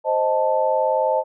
sine chord, A diminished, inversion first, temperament equal, 523.3 / 622.3 / 880 Hz, C5 / Eb5 / A5, 0 / 0 / 0 cents, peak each -21 dBFS, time 0.04-1.24 s, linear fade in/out 50 ms, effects none

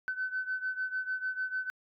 sine beating tone pair, 1515 / 1521.7 Hz, F#6 / F#6, +40 / +48 cents, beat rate 6.7 Hz, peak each -33 / -36 dBFS, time 0.08-1.7 s, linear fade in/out 0 ms, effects tanh soft clip ceiling -24 dBFS

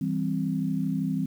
sine chord, C major, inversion first, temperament just, 163.52 / 196.22 / 261.6 Hz, E3 / G3 / C4, -14 / +2 / 0 cents, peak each -29 dBFS, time 0.01-1.26 s, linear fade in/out 5 ms, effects 9-bit

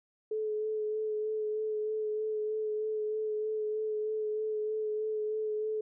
sine tone with vibrato, 430 Hz, A4, 40 cents flat, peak -30 dBFS, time 0.31-5.81 s, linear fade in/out 5 ms, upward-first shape sine, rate 3.2 Hz, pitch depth 17 cents each way, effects none

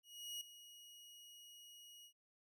sawtooth tone with ADSR envelope, 2895 Hz, F#7, 38 cents flat, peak -40 dBFS, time 0.03-2.13 s, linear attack 380 ms, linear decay 4 ms, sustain -14 dB, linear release 81 ms, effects none

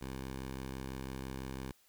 10% pulse tone, 66 Hz, C2, 16 cents sharp, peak -32 dBFS, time 0.01-1.72 s, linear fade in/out 5 ms, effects white hiss -68 dBFS RMS until 1.88 s

